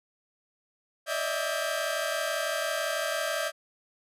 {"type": "tone cluster", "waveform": "sawtooth", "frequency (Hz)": [582, 628, 660, 1591], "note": ["D5", "D#5", "E5", "G6"], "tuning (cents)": [-16, 16, 2, 25], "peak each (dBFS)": -30, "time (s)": [1.06, 3.52], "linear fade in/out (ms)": 50, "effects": ["resampled to 32000 Hz"]}